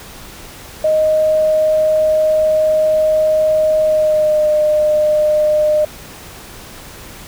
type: tone with pitch glide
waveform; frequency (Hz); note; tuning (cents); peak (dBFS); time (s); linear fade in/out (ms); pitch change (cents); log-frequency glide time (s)
sine; 622.3 to 607.7; D#5 to D#5; 0 to -41; -10; 0.84-5.85; 5; -41; 3.81-4.52
effects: pink hiss -35 dBFS RMS until 7.27 s